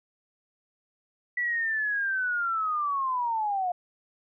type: linear sweep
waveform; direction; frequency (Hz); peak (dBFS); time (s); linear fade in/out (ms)
sine; down; 1965 to 702; -25; 1.37-3.72; 5
effects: none